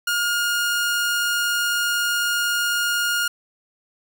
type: tone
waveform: sawtooth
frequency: 1422 Hz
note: F6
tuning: 31 cents sharp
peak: -16 dBFS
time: 0.07-3.28 s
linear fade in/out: 5 ms
effects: none